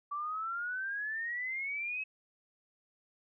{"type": "exponential sweep", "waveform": "sine", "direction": "up", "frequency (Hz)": [1149, 2582], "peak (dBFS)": -34, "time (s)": [0.11, 2.04], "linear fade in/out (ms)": 10, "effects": []}